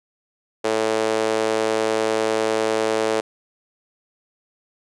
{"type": "tone with high-pass filter", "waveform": "sawtooth", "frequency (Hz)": 110, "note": "A2", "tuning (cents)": 0, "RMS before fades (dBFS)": -21, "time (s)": [0.64, 3.21], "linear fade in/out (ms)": 10, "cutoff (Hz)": 460, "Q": 2.7, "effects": ["resampled to 22050 Hz"]}